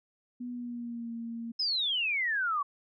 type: tone with pitch glide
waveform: sine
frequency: 245.1 to 231.3 Hz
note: B3 to A#3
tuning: -13 to -13 cents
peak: -35 dBFS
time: 0.4-1.52 s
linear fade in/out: 10 ms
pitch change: -100 cents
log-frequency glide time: 0.5-1.12 s
type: exponential sweep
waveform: sine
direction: down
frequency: 5240 to 1108.7 Hz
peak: -27 dBFS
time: 1.59-2.63 s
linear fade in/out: 10 ms
effects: none